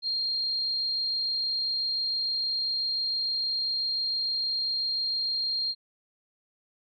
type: tone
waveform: sine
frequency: 4211 Hz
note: C8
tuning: 10 cents sharp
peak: -26 dBFS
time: 0.02-5.75 s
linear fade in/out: 50 ms
effects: none